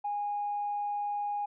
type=tone with tanh clipping; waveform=triangle; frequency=822 Hz; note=G#5; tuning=18 cents flat; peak=-30 dBFS; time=0.04-1.46 s; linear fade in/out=10 ms; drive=4 dB; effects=resampled to 8000 Hz